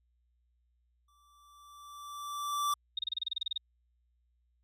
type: tone with exponential growth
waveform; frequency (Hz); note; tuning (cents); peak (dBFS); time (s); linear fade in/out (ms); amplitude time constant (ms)
square; 1166; D6; -13; -28; 1.08-2.74; 5; 360
type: tone bursts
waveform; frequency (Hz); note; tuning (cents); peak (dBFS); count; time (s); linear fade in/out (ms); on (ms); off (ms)
sine; 3710; A#7; -9; -30; 13; 2.97-3.578; 5; 20; 29
effects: added 60 Hz sine -70 dBFS peak until 4.63 s + AAC 64 kbps